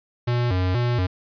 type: tone with vibrato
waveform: square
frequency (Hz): 105.4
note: G#2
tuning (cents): +26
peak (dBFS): -20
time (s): 0.27-1.07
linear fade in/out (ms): 10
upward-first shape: square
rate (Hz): 2.1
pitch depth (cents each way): 240
effects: resampled to 11025 Hz

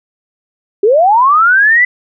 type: linear sweep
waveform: sine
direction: up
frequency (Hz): 382.4 to 2016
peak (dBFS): -5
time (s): 0.83-1.85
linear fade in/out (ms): 5
effects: none

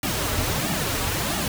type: noise with flanger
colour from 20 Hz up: pink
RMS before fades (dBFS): -25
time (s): 0.03-1.48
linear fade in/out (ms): 2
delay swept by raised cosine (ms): 1.9 to 5.8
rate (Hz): 1.5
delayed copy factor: -0.9
effects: none

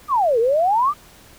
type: exponential two-way sweep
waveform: sine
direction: down then up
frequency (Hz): 1244.5 to 440 to 1244.5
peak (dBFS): -14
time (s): 0.08-0.94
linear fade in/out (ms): 50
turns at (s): 0.39
effects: pink hiss -47 dBFS RMS until 1.38 s

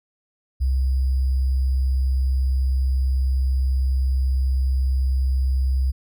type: tone with sample-and-hold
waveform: sine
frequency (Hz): 65.41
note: C2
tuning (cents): 0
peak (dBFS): -17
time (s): 0.6-5.92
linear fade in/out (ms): 20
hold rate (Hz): 4900
effects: none

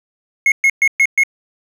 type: tone bursts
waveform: triangle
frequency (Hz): 2168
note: C#7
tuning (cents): -39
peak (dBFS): -7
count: 5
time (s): 0.46-1.235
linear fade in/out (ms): 2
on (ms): 59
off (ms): 120
effects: none

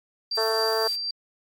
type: tone with tremolo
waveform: sine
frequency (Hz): 4700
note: D8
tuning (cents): +1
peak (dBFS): -24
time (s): 0.31-1.11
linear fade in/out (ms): 5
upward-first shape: sine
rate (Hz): 3.9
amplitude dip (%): 35
type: noise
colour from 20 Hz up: blue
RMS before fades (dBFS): -39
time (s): 0.35-0.96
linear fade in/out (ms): 5
type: harmonic tone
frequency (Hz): 222.1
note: A3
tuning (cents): +16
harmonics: 2 / 3 / 4 / 5 / 6 / 7 / 8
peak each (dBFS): -25 / -29 / -31 / -33 / -35 / -36 / -37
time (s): 0.37-0.88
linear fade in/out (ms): 10
effects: MP3 64 kbps

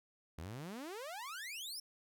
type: exponential sweep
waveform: sawtooth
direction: up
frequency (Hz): 73.4 to 5550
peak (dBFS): -40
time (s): 0.38-1.8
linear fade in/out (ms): 5
effects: none

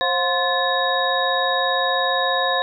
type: tone cluster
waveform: sine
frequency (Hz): 532 / 717 / 1044 / 1734 / 3781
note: C5 / F5 / C6 / A6 / A#7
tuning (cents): +29 / +45 / -4 / -26 / +24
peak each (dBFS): -24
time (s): 0.01-2.62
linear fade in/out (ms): 0
effects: none

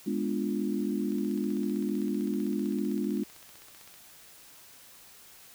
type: chord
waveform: sine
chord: G# diminished seventh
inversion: none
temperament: equal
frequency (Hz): 207.7 / 246.9 / 293.7 / 349.2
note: G#3 / B3 / D4 / F4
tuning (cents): 0 / 0 / 0 / 0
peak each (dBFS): -31 / -34 / -33 / -35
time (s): 0.06-3.24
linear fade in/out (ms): 10
type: click train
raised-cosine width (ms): 0.2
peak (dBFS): -34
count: 45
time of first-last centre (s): 1.12-3.941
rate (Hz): 15.6
effects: white hiss -53 dBFS RMS until 5.54 s

